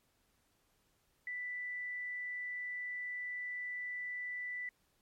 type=tone; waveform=sine; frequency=1979 Hz; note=B6; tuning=3 cents sharp; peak=-38 dBFS; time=1.27-4.69 s; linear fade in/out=2 ms; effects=pink hiss -75 dBFS RMS until 5.01 s + MP3 64 kbps